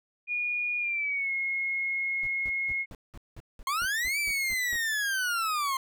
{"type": "tone with pitch glide", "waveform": "sine", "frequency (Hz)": [2441, 2162], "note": ["D#7", "C#7"], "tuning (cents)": [-34, -44], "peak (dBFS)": -27, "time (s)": [0.27, 2.86], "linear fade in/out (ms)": 50, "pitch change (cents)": -210, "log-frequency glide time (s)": [0.79, 1.32]}
{"type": "noise bursts", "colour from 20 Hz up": "brown", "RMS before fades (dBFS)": -43, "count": 12, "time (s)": [2.23, 4.764], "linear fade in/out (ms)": 0, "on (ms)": 37, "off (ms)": 190}
{"type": "linear two-way sweep", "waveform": "40% pulse", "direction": "up then down", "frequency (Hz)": [1046.5, 2349, 1046.5], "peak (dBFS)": -26, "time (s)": [3.67, 5.77], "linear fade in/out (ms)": 2, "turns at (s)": 4.19}
{"effects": []}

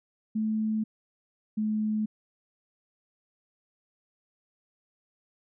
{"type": "tone pair in turn", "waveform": "sine", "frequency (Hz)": [217.5, 214.8], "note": ["A3", "A3"], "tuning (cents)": [-20, -41], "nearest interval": "unison", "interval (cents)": 21, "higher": "first", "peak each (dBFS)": -25, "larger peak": "neither", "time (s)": [[0.35, 0.84], [1.57, 2.06]], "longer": "neither", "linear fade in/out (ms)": 10, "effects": []}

